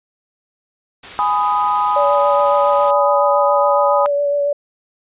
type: noise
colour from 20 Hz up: white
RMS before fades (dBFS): -32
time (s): 1.03-2.91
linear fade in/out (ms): 5
type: chord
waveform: sine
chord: G# minor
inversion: none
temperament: just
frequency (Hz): 830.6 / 996.7 / 1245.9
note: G#5 / B5 / D#6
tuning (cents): 0 / +16 / +2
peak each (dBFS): -18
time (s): 1.19-4.06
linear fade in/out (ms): 0
type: tone with vibrato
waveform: sine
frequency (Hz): 574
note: D5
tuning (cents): -40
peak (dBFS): -14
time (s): 1.96-4.53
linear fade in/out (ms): 5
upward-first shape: sine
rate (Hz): 7.2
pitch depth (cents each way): 17
effects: resampled to 8000 Hz